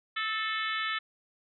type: harmonic tone with a mistuned harmonic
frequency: 435 Hz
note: A4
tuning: 20 cents flat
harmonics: 3 / 4 / 5 / 6 / 7 / 8 / 9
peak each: -34 / -34 / -37 / -43 / -40 / -39 / -43 dBFS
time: 0.16-0.99 s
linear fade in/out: 10 ms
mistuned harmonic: 4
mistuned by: +30 cents
effects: none